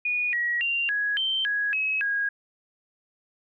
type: tone with pitch steps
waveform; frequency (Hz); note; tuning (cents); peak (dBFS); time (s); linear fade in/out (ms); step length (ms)
sine; 2457 / 1911 / 2773 / 1667 / 3118 / 1663 / 2563 / 1640; D#7 / A#6 / F7 / G#6 / G7 / G#6 / E7 / G#6; -22 / +43 / -13 / +6 / -10 / +2 / -49 / -22; -23; 0.05-2.29; 5; 280
effects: none